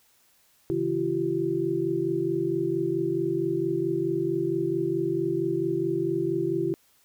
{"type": "tone cluster", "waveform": "sine", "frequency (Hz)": [136.3, 161.9, 338.5, 383], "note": ["C#3", "E3", "E4", "G4"], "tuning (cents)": [-29, -31, 46, -40], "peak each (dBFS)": [-35, -35, -26, -28], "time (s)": [0.7, 6.74], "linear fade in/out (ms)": 0, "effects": ["white hiss -63 dBFS RMS until 7.04 s"]}